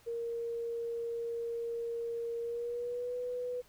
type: tone with pitch glide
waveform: sine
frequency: 466.2 to 493.9 Hz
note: A#4 to B4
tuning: 0 to 0 cents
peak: -34 dBFS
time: 0.06-3.62 s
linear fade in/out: 20 ms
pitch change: +100 cents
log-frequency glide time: 2.4-3.16 s
effects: pink hiss -63 dBFS RMS until 3.68 s